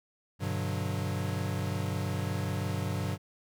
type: chord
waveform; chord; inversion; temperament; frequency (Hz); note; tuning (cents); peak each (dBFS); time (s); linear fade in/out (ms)
square; G major seventh; none; equal; 98 / 123.47 / 146.83 / 185; G2 / B2 / D3 / F#3; 0 / 0 / 0 / 0; -34 / -38 / -38 / -38; 0.39-3.18; 50
effects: none